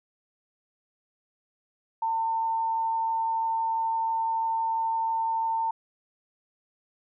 sine tone with amplitude modulation, 903 Hz, A5, 45 cents sharp, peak -23 dBFS, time 2.02-5.71 s, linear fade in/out 5 ms, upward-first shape sine, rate 123 Hz, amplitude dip 25%, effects none

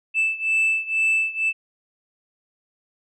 sine beating tone pair, 2637 / 2639.1 Hz, E7 / E7, 0 / +1 cents, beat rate 2.1 Hz, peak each -19 / -21 dBFS, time 0.14-1.53 s, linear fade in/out 50 ms, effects tanh soft clip ceiling -15 dBFS

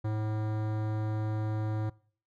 sine tone with hard clipping, 107.9 Hz, A2, 33 cents flat, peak -31 dBFS, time 0.04-1.9 s, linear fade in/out 10 ms, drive 18 dB, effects noise-tail reverb RT60 0.5 s tail -23 dB re dry

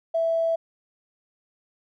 triangle tone with tanh clipping, 659.3 Hz, E5, in tune, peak -20 dBFS, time 0.14-0.56 s, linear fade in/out 10 ms, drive 3 dB, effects none

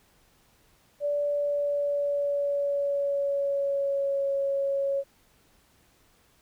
sine tone with pitch glide, 580 to 553.2 Hz, D5 to C#5, -22 to -4 cents, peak -24 dBFS, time 1-5.04 s, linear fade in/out 50 ms, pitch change -82 cents, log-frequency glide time 1.24-4.31 s, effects pink hiss -63 dBFS RMS until 6.41 s

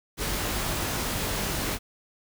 pink noise with comb filter, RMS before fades -29 dBFS, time 0.17-1.79 s, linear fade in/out 50 ms, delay 20 ms, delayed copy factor +0.5, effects none

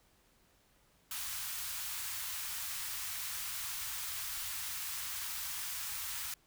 white band-stop noise, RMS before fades -40 dBFS, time 1.11-6.34 s, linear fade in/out 2 ms, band 110 to 940 Hz, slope 24 dB/octave, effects pink hiss -69 dBFS RMS until 6.46 s

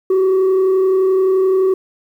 sine tone with frequency modulation, 378.5 Hz, F#4, 39 cents sharp, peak -8 dBFS, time 0.1-1.74 s, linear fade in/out 5 ms, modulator 31.6 Hz, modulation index 0.24, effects tanh soft clip ceiling -10 dBFS + 8-bit

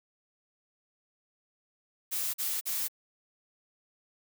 blue noise bursts, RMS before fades -32 dBFS, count 3, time 2.11-2.884 s, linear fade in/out 20 ms, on 230 ms, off 42 ms, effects none

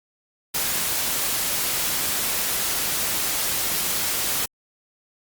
white noise, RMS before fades -24 dBFS, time 0.54-4.46 s, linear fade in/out 10 ms, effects Opus 48 kbps

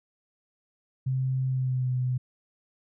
sine tone with pitch glide, 130.81 to 126.65 Hz, C3 to B2, 0 to +44 cents, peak -24 dBFS, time 1.06-2.18 s, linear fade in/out 10 ms, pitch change -56 cents, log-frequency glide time 1.47-1.93 s, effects none

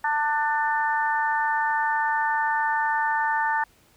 harmonic tone, 297.4 Hz, D4, 22 cents sharp, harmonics 3 / 4 / 5 / 6, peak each -23 / -33 / -30 / -27 dBFS, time 0.04-3.64 s, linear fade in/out 5 ms, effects pink hiss -59 dBFS RMS until 3.96 s

